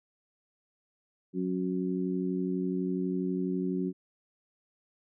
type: harmonic tone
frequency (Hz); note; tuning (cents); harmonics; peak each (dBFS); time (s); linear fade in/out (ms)
92.1; F#2; -7; 2 / 3 / 4; -31 / -33 / -34; 1.33-3.93; 50
effects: none